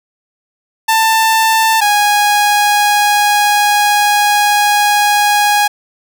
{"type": "tone pair in turn", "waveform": "sawtooth", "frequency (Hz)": [890, 826.5], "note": ["A5", "G#5"], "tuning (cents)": [20, -9], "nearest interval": "minor second", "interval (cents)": 129, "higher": "first", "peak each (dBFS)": [-5, -5], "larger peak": "neither", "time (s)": [[0.88, 1.81], [1.81, 5.68]], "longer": "second", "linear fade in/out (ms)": 10, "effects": []}